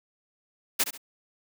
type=noise with echo; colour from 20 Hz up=white; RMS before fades=-23 dBFS; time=0.79-0.84 s; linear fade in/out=10 ms; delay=69 ms; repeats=2; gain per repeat=-10 dB; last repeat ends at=0.978 s; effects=high-pass 200 Hz 12 dB/octave

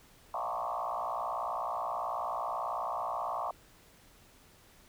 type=tone with frequency modulation; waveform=sine; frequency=902 Hz; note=A5; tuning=43 cents sharp; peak=-32 dBFS; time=0.34-3.51 s; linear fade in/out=2 ms; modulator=59.2 Hz; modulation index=4.6; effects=pink hiss -60 dBFS RMS until 4.88 s

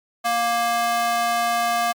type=tone with high-pass filter; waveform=square; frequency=234.5 Hz; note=A#3; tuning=11 cents sharp; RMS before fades=-21 dBFS; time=0.24-1.93 s; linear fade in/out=20 ms; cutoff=830 Hz; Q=2.4; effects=MP3 96 kbps

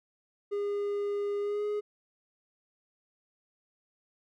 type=tone with pitch glide; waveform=triangle; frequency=407.4 to 416.9 Hz; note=G#4 to G#4; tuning=-33 to +7 cents; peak=-27 dBFS; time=0.51-1.81 s; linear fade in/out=20 ms; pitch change=+40 cents; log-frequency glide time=1.4-1.64 s; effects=none

